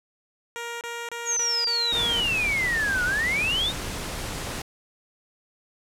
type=tone bursts; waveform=10% pulse; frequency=470 Hz; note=A#4; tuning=14 cents sharp; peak=-23 dBFS; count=6; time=0.56-2.2 s; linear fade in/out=0 ms; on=250 ms; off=28 ms
type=exponential two-way sweep; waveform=sine; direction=down then up; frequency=6800 to 1427 to 3829 Hz; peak=-22 dBFS; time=1.25-3.73 s; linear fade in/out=50 ms; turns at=3.04 s
type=noise; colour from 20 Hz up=pink; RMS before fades=-32 dBFS; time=1.92-4.62 s; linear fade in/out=5 ms
effects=low-pass 11000 Hz 12 dB/octave

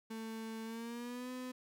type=tone with pitch glide; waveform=35% pulse; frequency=223.1 to 253.3 Hz; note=A3 to B3; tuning=+24 to +44 cents; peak=-40 dBFS; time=0.1-1.52 s; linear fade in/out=10 ms; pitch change=+220 cents; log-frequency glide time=0.64-1.31 s; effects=none

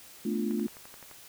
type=chord; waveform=sine; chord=B half-diminished seventh; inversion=third; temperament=equal; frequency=220 / 246.9 / 293.7 / 349.2 Hz; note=A3 / B3 / D4 / F4; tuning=0 / 0 / 0 / 0 cents; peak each=-30 / -36 / -35 / -34 dBFS; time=0.25-0.67 s; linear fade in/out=5 ms
type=click train; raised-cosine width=0.5 ms; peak=-33 dBFS; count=8; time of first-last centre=0.51-1.113 s; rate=11.6 Hz
effects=white hiss -51 dBFS RMS until 1.28 s

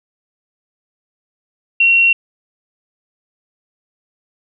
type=tone; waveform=sine; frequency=2735 Hz; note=F7; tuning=37 cents flat; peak=-8 dBFS; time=1.8-2.13 s; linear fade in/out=5 ms; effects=none

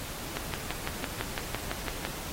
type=click train; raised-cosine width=0.3 ms; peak=-14 dBFS; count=11; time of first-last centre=0.37-2.051 s; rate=5.95 Hz; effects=pink hiss -39 dBFS RMS until 2.32 s + AAC 48 kbps

